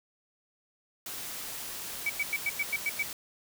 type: noise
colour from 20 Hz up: white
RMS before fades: -39 dBFS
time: 1.06-3.13 s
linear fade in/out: 2 ms
type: tone bursts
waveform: sine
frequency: 2283 Hz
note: D7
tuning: 50 cents flat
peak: -26 dBFS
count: 8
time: 2.06-3.028 s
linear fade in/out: 5 ms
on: 37 ms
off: 96 ms
effects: none

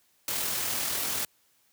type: noise with amplitude modulation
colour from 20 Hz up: white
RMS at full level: -29 dBFS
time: 0.28-1.25 s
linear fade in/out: 2 ms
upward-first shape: sine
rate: 40.3 Hz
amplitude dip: 30%
effects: white hiss -67 dBFS RMS until 1.72 s + high-pass 60 Hz 12 dB/octave

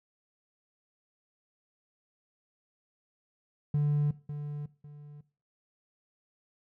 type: tone with echo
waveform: triangle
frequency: 146.83 Hz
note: D3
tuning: in tune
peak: -21 dBFS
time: 3.74-4.11 s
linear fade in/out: 5 ms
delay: 550 ms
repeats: 2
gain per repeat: -11 dB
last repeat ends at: 5.21 s
effects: noise-tail reverb RT60 0.4 s tail -20 dB re dry + tanh soft clip ceiling -19 dBFS

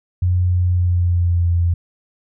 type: tone with pitch glide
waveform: sine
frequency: 89.8 to 86.04 Hz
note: F2 to F2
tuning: +49 to -25 cents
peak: -13 dBFS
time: 0.22-1.74 s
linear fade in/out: 5 ms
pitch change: -74 cents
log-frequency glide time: 0.64-1.5 s
effects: none

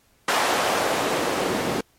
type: noise with band-pass filter sweep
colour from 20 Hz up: white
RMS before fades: -23 dBFS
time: 0.28-1.81 s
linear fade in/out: 5 ms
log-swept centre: 800 to 300 Hz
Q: 0.99
effects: pink hiss -61 dBFS RMS until 1.98 s + MP3 64 kbps

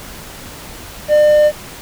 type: tone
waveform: triangle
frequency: 600 Hz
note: D5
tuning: 37 cents sharp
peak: -5 dBFS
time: 1.08-1.52 s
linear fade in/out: 50 ms
effects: pink hiss -33 dBFS RMS until 1.81 s

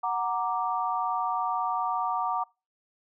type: chord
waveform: sine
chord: Gb augmented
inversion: none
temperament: equal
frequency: 740 / 932.3 / 1174.7 Hz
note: Gb5 / Bb5 / D6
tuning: 0 / 0 / 0 cents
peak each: -30 dBFS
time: 0.03-2.44 s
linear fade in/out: 10 ms
effects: noise-tail reverb RT60 0.3 s tail -26 dB re dry

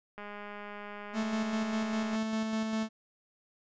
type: click train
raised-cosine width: 0.5 ms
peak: -29 dBFS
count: 408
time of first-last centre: 0.18-2.156 s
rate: 206 Hz
type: tone with tremolo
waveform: 45% pulse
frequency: 220 Hz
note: A3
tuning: in tune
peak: -29 dBFS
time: 1.13-2.89 s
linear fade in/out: 50 ms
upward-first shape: square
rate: 5 Hz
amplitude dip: 30%
effects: resampled to 16000 Hz

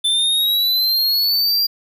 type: exponential sweep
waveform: square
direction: up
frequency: 3520 to 4794 Hz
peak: -15 dBFS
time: 0.04-1.67 s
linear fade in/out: 10 ms
effects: none

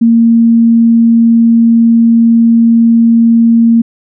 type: tone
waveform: sine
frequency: 230.5 Hz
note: A#3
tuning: 19 cents flat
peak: -3 dBFS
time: 0.01-3.82 s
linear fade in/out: 10 ms
effects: none

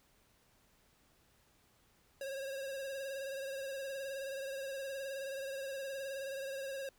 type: tone with vibrato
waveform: square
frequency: 543 Hz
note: C#5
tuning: 36 cents flat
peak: -40 dBFS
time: 2.21-6.89 s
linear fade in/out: 2 ms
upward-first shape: triangle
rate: 19 Hz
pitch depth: 50 cents each way
effects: pink hiss -70 dBFS RMS until 6.98 s

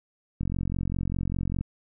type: click train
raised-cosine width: 5 ms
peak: -17 dBFS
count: 55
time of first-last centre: 0.41-1.61 s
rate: 45 Hz
effects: none

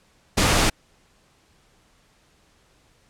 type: noise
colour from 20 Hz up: pink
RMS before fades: -18 dBFS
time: 0.37-0.7 s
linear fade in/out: 10 ms
effects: pink hiss -60 dBFS RMS until 3.09 s + low-pass 9000 Hz 12 dB/octave

